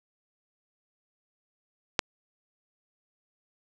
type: click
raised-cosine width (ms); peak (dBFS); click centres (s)
0.2; -4; 1.992
effects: none